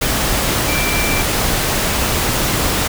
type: tone in noise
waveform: sine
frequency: 2349 Hz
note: D7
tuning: in tune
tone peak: -21 dBFS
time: 0.68-1.22 s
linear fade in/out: 10 ms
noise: pink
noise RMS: -17 dBFS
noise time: 0.01-2.88 s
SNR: -7 dB
effects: none